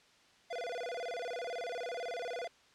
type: tone with vibrato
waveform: square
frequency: 580 Hz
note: D5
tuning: 22 cents flat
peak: -38 dBFS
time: 0.5-2.48 s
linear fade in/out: 10 ms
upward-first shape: square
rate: 18 Hz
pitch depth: 290 cents each way
effects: white hiss -64 dBFS RMS until 2.74 s + low-pass 5000 Hz 12 dB/octave